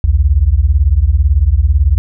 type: beating tone pair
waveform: sine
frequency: 61.5 / 79.5 Hz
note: B1 / D#2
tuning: -7 / +38 cents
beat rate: 18 Hz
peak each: -10 dBFS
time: 0.04-1.98 s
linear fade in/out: 0 ms
effects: none